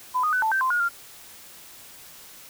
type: tone with pitch steps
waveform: sine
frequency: 1006 / 1237 / 1502 / 881 / 1558 / 1037 / 1437 / 1391 Hz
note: B5 / D#6 / F#6 / A5 / G6 / C6 / F6 / F6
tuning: +32 / -10 / +26 / +2 / -11 / -16 / +49 / -7 cents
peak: -20 dBFS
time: 0.14-0.892 s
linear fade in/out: 20 ms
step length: 94 ms
effects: white hiss -46 dBFS RMS until 2.49 s